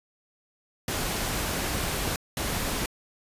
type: noise bursts at uneven times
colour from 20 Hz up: pink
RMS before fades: -29 dBFS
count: 2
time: 0.88-2.16 / 2.37-2.86 s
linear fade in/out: 2 ms
effects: resampled to 32000 Hz